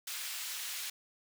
pink high-pass noise, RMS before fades -40 dBFS, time 0.07-0.9 s, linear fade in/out 5 ms, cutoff 2300 Hz, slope 12 dB/octave, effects none

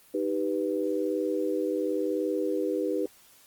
sine chord, Eb augmented, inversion none, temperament equal, 311.1 / 392 / 493.9 Hz, Eb4 / G4 / B4, 0 / 0 / 0 cents, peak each -30 dBFS, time 0.14-3.06 s, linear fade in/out 5 ms, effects white hiss -57 dBFS RMS until 3.46 s + Opus 24 kbps

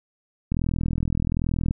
click train, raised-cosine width 5 ms, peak -12 dBFS, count 50, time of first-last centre 0.52-1.709 s, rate 41.2 Hz, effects none

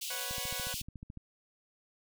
pink high-pass noise, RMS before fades -39 dBFS, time 0.01-0.82 s, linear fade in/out 10 ms, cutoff 2700 Hz, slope 48 dB/octave
10% pulse chord, B suspended second, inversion none, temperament equal, 493.9 / 554.4 / 740 Hz, B4 / C#5 / F#5, 0 / 0 / 0 cents, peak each -36 dBFS, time 0.1-0.74 s, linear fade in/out 5 ms
click train, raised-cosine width 5 ms, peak -32 dBFS, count 13, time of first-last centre 0.31-1.173 s, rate 13.9 Hz
effects none

